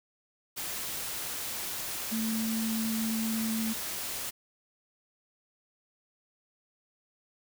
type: tone in noise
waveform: sine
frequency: 222.9 Hz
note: A3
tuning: 23 cents sharp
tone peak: -29 dBFS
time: 2.11-3.74 s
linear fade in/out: 20 ms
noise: white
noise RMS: -36 dBFS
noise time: 0.56-4.31 s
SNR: +4 dB
effects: none